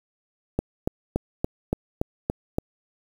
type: click train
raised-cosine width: 2 ms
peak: -9 dBFS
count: 8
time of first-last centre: 0.59-2.584 s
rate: 3.51 Hz
effects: 7-bit